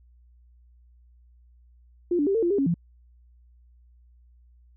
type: tone with pitch steps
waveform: sine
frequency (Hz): 350.6 / 290.6 / 393 / 452 / 345.5 / 402.7 / 275.2 / 170.8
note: F4 / D4 / G4 / A4 / F4 / G4 / C#4 / F3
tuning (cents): +7 / -18 / +4 / +47 / -19 / +47 / -12 / -38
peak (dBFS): -20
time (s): 2.11-2.742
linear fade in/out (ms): 5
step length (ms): 79
effects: added 60 Hz sine -53 dBFS peak until 4.76 s